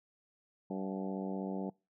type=harmonic tone with a mistuned harmonic; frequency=96 Hz; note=G2; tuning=36 cents flat; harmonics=2 / 3 / 4 / 5 / 6 / 7 / 8 / 9; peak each=-38 / -42 / -44 / -46 / -48 / -49 / -50 / -51 dBFS; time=0.7-1.7 s; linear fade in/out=5 ms; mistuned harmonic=8; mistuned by=-54 cents; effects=noise-tail reverb RT60 0.3 s tail -26 dB re dry